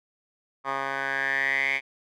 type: tone with band-pass filter sweep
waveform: 10% pulse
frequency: 136.3 Hz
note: C#3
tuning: 29 cents flat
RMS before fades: -27 dBFS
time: 0.64-1.81 s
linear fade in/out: 50 ms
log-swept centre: 1200 to 2300 Hz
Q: 7.7
effects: none